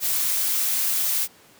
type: noise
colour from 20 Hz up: blue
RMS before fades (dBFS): -23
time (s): 0-1.28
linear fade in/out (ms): 50
effects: pink hiss -52 dBFS RMS until 1.59 s + high-pass 150 Hz 12 dB/octave